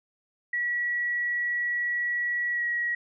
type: tone with pitch glide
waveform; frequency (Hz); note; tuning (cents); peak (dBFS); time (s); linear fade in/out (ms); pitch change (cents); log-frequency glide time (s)
sine; 1931 to 1909.9; B6 to A#6; -39 to +42; -25; 0.53-2.95; 5; -19; 2.52-2.63
effects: none